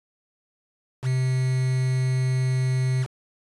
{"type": "tone with quantisation", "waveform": "triangle", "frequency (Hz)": 129.2, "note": "C3", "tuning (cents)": -21, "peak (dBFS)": -18, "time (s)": [1.02, 3.07], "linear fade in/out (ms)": 50, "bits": 6, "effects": ["resampled to 24000 Hz"]}